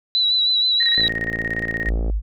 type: tone with vibrato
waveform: sine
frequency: 3951 Hz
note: B7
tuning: in tune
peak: -15 dBFS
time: 0.15-1.08 s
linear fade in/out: 0 ms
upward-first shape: triangle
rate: 6.3 Hz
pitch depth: 45 cents each way
type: tone with tremolo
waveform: sine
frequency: 1864.7 Hz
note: A#6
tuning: in tune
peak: -20 dBFS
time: 0.8-1.9 s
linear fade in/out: 5 ms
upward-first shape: square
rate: 17 Hz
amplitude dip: 75%
type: click train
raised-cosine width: 2 ms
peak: -16 dBFS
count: 64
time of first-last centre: 0.98-2.099 s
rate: 56.3 Hz
type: tone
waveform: sine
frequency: 51.91 Hz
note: G#1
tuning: in tune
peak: -18 dBFS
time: 1.84-2.22 s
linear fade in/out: 50 ms
effects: none